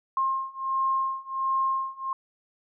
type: beating tone pair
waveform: sine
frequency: 1065 / 1066.4 Hz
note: C6 / C6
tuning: +30 / +33 cents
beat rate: 1.4 Hz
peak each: -28 / -27 dBFS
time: 0.17-2.13 s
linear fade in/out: 2 ms
effects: none